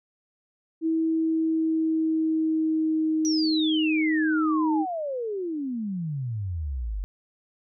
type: tone with pitch glide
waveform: sine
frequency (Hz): 323.4 to 313.1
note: E4 to D#4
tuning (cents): -33 to +11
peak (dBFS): -21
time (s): 0.81-4.86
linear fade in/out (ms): 50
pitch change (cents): -56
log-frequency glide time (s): 1.01-3.55
type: exponential sweep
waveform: sine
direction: down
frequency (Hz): 5920 to 45.7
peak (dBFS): -27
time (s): 3.25-7.04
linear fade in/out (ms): 0
effects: none